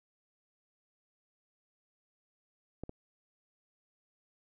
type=clicks; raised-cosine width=2 ms; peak=-26 / -29 dBFS; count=2; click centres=2.836 / 2.894 s; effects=none